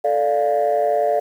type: chord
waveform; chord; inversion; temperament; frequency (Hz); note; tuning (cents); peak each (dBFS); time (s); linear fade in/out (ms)
sine; D minor; second; equal; 440 / 587.3 / 698.5; A4 / D5 / F5; 0 / 0 / 0; -21 / -18 / -18; 0.04-1.2; 10
effects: tanh soft clip ceiling -10 dBFS + 8-bit